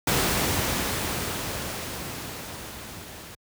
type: noise with level ramp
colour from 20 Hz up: pink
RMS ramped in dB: -22 to -42 dBFS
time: 0.07-3.35 s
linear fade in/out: 5 ms
effects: high-pass 60 Hz 12 dB/octave